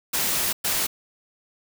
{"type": "noise bursts at uneven times", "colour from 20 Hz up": "white", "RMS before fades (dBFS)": -24, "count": 2, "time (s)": [[0.13, 0.53], [0.64, 0.87]], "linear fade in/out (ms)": 10, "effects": []}